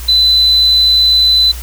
sine tone, 4014 Hz, B7, 27 cents sharp, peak -6 dBFS, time 0.08-1.52 s, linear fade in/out 10 ms, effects added 60 Hz sine -23 dBFS peak until 1.62 s + white hiss -31 dBFS RMS until 1.62 s

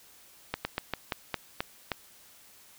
slowing click train, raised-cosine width 0.3 ms, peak -13 dBFS, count 8, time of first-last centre 0.54-1.917 s, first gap 110 ms, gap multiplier 1.19, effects white hiss -56 dBFS RMS until 2.78 s

